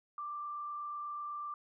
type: tone with frequency modulation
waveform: sine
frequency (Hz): 1179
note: D6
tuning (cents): +6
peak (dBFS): -38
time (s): 0.18-1.54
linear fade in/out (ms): 2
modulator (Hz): 28.1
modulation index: 0.44
effects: none